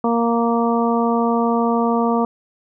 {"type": "harmonic tone", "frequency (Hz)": 233.1, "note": "A#3", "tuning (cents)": 0, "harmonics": [1, 2, 3, 4, 5], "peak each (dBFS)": [-18, -21, -23, -24, -25], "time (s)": [0.04, 2.25], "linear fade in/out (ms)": 2, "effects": []}